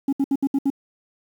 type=tone bursts; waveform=sine; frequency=275.1 Hz; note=C#4; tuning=13 cents flat; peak=-14 dBFS; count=6; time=0.08-0.702 s; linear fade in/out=5 ms; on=47 ms; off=68 ms; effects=tanh soft clip ceiling -16 dBFS + 8-bit